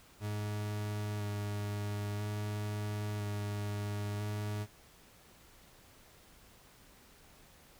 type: tone with vibrato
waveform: 40% pulse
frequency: 103.83 Hz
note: G#2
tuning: in tune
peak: -34 dBFS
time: 0.2-4.67 s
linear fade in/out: 50 ms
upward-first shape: square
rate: 0.5 Hz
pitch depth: 13 cents each way
effects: pink hiss -60 dBFS RMS until 7.79 s